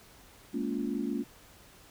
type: chord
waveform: sine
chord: Bb minor seventh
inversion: third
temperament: equal with one note detuned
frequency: 207.7 / 233.1 / 282.7 / 349.2 Hz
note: Ab3 / Bb3 / Db4 / F4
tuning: 0 / 0 / +34 / 0 cents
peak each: -37 / -34 / -34 / -38 dBFS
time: 0.53-1.24 s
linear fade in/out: 20 ms
effects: pink hiss -56 dBFS RMS until 1.9 s

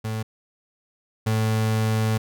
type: tone pair in turn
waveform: 35% pulse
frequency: 110 / 110 Hz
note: A2 / A2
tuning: 0 / 0 cents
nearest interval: unison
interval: 0 cents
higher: neither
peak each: -24 / -18 dBFS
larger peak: second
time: 0.04-0.23 / 1.26-2.18 s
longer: second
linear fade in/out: 10 ms
effects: none

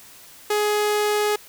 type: tone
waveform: sawtooth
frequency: 418.7 Hz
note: G#4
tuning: 14 cents sharp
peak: -15 dBFS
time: 0.5-1.36 s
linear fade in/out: 5 ms
effects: white hiss -46 dBFS RMS until 1.48 s

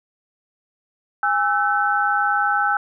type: tone cluster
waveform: sine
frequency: 819 / 1323 / 1515 Hz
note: G#5 / E6 / F#6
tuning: -24 / +6 / +40 cents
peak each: -21 dBFS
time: 1.23-2.77 s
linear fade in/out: 2 ms
effects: none

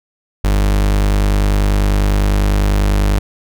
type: tone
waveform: 40% pulse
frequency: 50.1 Hz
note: G1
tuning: 38 cents sharp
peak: -10 dBFS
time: 0.44-3.19 s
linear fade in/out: 5 ms
effects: none

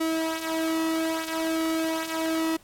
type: tone with flanger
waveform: sawtooth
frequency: 323 Hz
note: E4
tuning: 35 cents flat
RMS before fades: -27 dBFS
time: 0-2.57 s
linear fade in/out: 10 ms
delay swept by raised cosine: 1.9 to 4.4 ms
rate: 0.6 Hz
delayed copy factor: -0.6
effects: pink hiss -57 dBFS RMS until 2.63 s + AAC 64 kbps

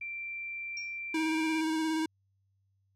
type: tone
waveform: sine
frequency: 2354 Hz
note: D7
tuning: 3 cents sharp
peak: -36 dBFS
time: 0.01-1.61 s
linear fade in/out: 5 ms
type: tone with exponential decay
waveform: sine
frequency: 5588 Hz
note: F8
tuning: in tune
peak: -36 dBFS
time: 0.77-0.99 s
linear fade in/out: 2 ms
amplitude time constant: 46 ms
type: tone with vibrato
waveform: square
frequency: 317.5 Hz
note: D#4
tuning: 35 cents sharp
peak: -29 dBFS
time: 1.14-2.06 s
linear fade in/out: 5 ms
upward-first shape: square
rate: 17 Hz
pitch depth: 18 cents each way
effects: added 97 Hz sine -70 dBFS peak until 2.95 s + low-pass 9000 Hz 12 dB/octave

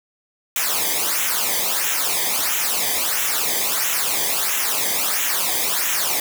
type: noise with flanger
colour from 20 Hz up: white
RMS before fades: -21 dBFS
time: 0.56-6.2 s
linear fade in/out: 2 ms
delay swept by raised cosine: 0.21 to 0.74 ms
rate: 1.5 Hz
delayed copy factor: -0.75
effects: none

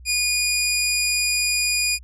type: tone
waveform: 15% pulse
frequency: 2449 Hz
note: D#7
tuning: 28 cents flat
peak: -12 dBFS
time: 0.05-1.99 s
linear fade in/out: 50 ms
effects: added 62 Hz sine -40 dBFS peak until 2.03 s + low-pass 12000 Hz 12 dB/octave

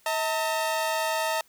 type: tone pair together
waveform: sawtooth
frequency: 640 / 905.1 Hz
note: D#5 / A5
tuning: +49 / +49 cents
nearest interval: tritone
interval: 600 cents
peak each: -24 dBFS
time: 0.06-1.41 s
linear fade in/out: 2 ms
effects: white hiss -61 dBFS RMS until 1.48 s

